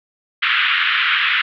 pink band-pass noise, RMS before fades -17 dBFS, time 0.42-1.42 s, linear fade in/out 10 ms, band 1300 to 3400 Hz, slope 48 dB/octave, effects none

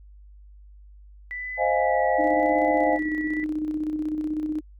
sine tone with vibrato, 1974 Hz, B6, 1 cent flat, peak -30 dBFS, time 1.31-3.44 s, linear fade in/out 0 ms, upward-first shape sine, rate 0.95 Hz, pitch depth 28 cents each way
sine chord, F minor seventh, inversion second, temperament equal with one note detuned, 523.3 / 622.3 / 695.6 / 830.6 Hz, C5 / Eb5 / F5 / Ab5, 0 / 0 / -7 / 0 cents, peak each -25 dBFS, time 1.57-2.99 s, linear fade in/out 50 ms
sine tone with tremolo, 306.8 Hz, D#4, 24 cents flat, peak -23 dBFS, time 2.18-4.61 s, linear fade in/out 20 ms, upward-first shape square, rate 16 Hz, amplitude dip 40%
effects added 50 Hz sine -45 dBFS peak until 4.79 s

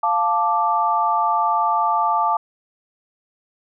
sine chord, D minor, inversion first, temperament equal, 698.5 / 880 / 1174.7 Hz, F5 / A5 / D6, 0 / 0 / 0 cents, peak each -23 / -19 / -20 dBFS, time 0.03-2.37 s, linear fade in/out 5 ms, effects none

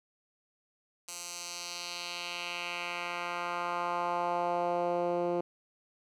10% pulse tone with band-pass filter sweep, 174.61 Hz, F3, in tune, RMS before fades -34 dBFS, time 1.08-5.41 s, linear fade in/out 5 ms, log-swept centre 7600 to 400 Hz, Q 1.6, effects none

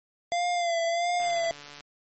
square tone with vibrato, 688 Hz, F5, 26 cents flat, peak -25 dBFS, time 0.32-1.51 s, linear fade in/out 0 ms, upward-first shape sine, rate 1.5 Hz, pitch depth 49 cents each way
click train, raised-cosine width 0.2 ms, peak -27 dBFS, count 89, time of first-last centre 1.2-1.807 s, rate 145 Hz
effects MP3 32 kbps

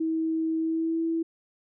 sine tone with pitch glide, 322 to 328.6 Hz, E4 to E4, -41 to -5 cents, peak -24 dBFS, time 0-1.23 s, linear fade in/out 10 ms, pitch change +36 cents, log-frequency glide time 0.58-1.02 s, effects none

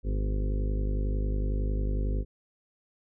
harmonic tone with a mistuned harmonic, 51 Hz, G#1, 31 cents flat, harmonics 1 / 2 / 3 / 4 / 5 / 6 / 7 / 8 / 9 / 10, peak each -26 / -36 / -40 / -44 / -40 / -49 / -44 / -43 / -50 / -46 dBFS, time 0.03-2.25 s, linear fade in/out 50 ms, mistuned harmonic 4, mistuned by +50 cents, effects none

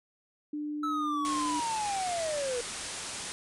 sine tone, 297.9 Hz, D4, 25 cents sharp, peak -32 dBFS, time 0.53-1.6 s, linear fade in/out 5 ms
triangle linear sweep, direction down, 1318.5 to 470.9 Hz, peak -28 dBFS, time 0.83-2.61 s, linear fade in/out 5 ms
white low-pass noise, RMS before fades -39 dBFS, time 1.25-3.32 s, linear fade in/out 0 ms, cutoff 10000 Hz, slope 96 dB/octave
effects none

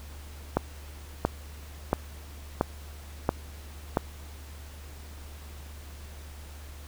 click train, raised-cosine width 1 ms, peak -8 dBFS, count 6, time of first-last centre 0.57-3.971 s, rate 1.47 Hz, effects added 73 Hz sine -42 dBFS peak until 6.87 s + pink hiss -50 dBFS RMS until 6.87 s

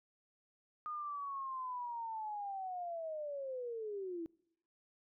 sine linear sweep, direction down, 1231 to 322.8 Hz, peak -39 dBFS, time 0.86-4.26 s, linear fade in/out 0 ms, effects noise-tail reverb RT60 0.8 s tail -25 dB re dry

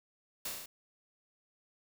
white noise with echo, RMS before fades -38 dBFS, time 0.45-0.49 s, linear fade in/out 5 ms, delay 34 ms, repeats 5, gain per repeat -2 dB, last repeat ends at 0.66 s, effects none

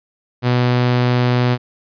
sawtooth tone, 123.47 Hz, B2, in tune, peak -9 dBFS, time 0.42-1.58 s, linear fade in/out 50 ms, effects resampled to 11025 Hz

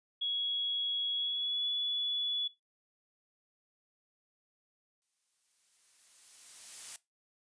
sine tone with pitch glide, 3337 to 3417 Hz, G#7 to G#7, +8 to +49 cents, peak -31 dBFS, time 0.21-2.48 s, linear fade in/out 10 ms, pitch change +41 cents, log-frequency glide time 1.14-1.67 s
blue noise with exponential growth, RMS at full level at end -40 dBFS, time 5.02-6.96 s, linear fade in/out 0 ms, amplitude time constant 420 ms
effects noise-tail reverb RT60 0.2 s tail -18 dB re dry + resampled to 22050 Hz

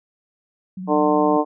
sine tone with vibrato, 185.8 Hz, F#3, 7 cents sharp, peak -28 dBFS, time 0.77-1.37 s, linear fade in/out 5 ms, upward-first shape sine, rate 17 Hz, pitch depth 42 cents each way
harmonic tone, 150 Hz, D3, 37 cents sharp, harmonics 2 / 3 / 4 / 5 / 6 / 7, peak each -19 / -21 / -22 / -23 / -24 / -24 dBFS, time 0.87-1.45 s, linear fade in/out 50 ms
effects none

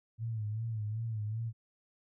sine tone with vibrato, 110 Hz, A2, in tune, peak -33 dBFS, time 0.18-1.53 s, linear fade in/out 50 ms, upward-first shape sine, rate 2.6 Hz, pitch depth 81 cents each way, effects none

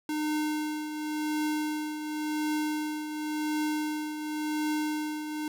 square tone with tremolo, 304.4 Hz, D#4, 38 cents flat, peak -27 dBFS, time 0.09-5.48 s, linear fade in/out 2 ms, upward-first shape triangle, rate 0.92 Hz, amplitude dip 60%, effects none

